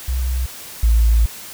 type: tone pair in turn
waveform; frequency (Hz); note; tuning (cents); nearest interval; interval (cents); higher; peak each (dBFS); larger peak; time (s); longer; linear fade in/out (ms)
sine; 63 / 56.26; B1 / A1; +35 / +39; major second; 196; first; -17 / -10; second; 0.08-0.46 / 0.83-1.26; second; 5
effects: white hiss -35 dBFS RMS until 1.53 s